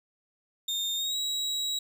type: tone with pitch glide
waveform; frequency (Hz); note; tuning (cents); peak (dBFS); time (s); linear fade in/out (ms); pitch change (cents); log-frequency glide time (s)
35% pulse; 3649 to 3862; A#7 to B7; -38 to -39; -27; 0.68-1.79; 5; +99; 0.96-1.17
effects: none